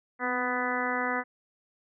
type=harmonic tone with a mistuned harmonic; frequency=248.5 Hz; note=B3; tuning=11 cents sharp; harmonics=1 / 2 / 3 / 4 / 5 / 6 / 7 / 8; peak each=-35 / -35 / -35 / -35 / -35 / -35 / -35 / -35 dBFS; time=0.19-1.24 s; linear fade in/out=50 ms; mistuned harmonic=1; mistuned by=+31 cents; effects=none